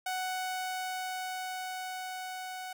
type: tone with level ramp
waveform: sawtooth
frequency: 743 Hz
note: F#5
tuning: 7 cents sharp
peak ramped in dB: -28 to -35 dBFS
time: 0.06-2.73 s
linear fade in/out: 5 ms
effects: none